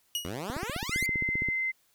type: tone with exponential decay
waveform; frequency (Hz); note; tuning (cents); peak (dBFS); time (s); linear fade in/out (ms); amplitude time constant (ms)
sawtooth; 2898; F#7; -37; -23; 0.15-0.38; 1; 48
type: exponential sweep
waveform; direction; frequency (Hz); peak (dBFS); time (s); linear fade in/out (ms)
10% pulse; up; 79.7 to 2391; -26; 0.25-1.06; 0
type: click train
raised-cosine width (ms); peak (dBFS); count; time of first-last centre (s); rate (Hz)
3; -22; 16; 0.5-1.487; 15.2
type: tone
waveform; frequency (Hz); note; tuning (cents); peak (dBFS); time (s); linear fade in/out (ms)
sine; 2069; C7; -20; -27; 0.91-1.72; 20
effects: white hiss -68 dBFS RMS until 1.94 s